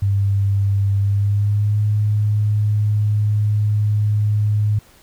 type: tone with pitch glide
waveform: sine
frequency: 99.4 to 105.13 Hz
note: G2 to G#2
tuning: +25 to +22 cents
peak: -14 dBFS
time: 0.02-4.79 s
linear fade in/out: 5 ms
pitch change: +97 cents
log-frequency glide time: 0.99-1.81 s
effects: pink hiss -50 dBFS RMS until 5.02 s